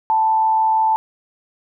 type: tone with frequency modulation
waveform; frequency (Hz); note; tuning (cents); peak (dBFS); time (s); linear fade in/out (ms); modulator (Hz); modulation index
sine; 880; A5; 0; -13; 0.1-0.96; 0; 106; 0.33
effects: none